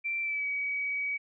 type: tone with pitch glide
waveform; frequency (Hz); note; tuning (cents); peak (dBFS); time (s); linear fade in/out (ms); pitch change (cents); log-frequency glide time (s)
sine; 2349 to 2269; D7 to C#7; 0 to +40; -29; 0.04-1.18; 20; -60; 0.21-0.47
effects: none